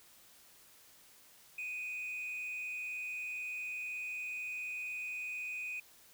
sine tone with frequency modulation, 2489 Hz, D#7, in tune, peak -36 dBFS, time 1.58-5.8 s, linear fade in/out 5 ms, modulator 154 Hz, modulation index 0.4, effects tanh soft clip ceiling -36 dBFS + white hiss -61 dBFS RMS until 6.13 s

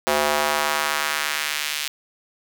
square tone with high-pass filter sweep, 74.2 Hz, D2, 18 cents sharp, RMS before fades -23 dBFS, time 0.07-1.88 s, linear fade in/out 0 ms, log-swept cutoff 530 to 2900 Hz, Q 1.1, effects none

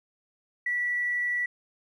triangle tone with tanh clipping, 1952 Hz, B6, 21 cents flat, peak -25 dBFS, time 0.66-1.46 s, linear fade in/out 5 ms, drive 3 dB, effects none

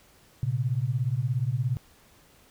sine beating tone pair, 116.54 / 133.54 Hz, A#2 / C3, 0 / +36 cents, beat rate 17 Hz, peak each -27 / -27 dBFS, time 0.43-1.77 s, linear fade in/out 0 ms, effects pink hiss -58 dBFS RMS until 2.5 s

